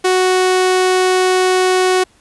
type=tone; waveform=sawtooth; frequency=370 Hz; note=F#4; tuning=in tune; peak=-7 dBFS; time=0.04-2.04 s; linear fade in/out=10 ms; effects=pink hiss -52 dBFS RMS until 2.2 s + resampled to 24000 Hz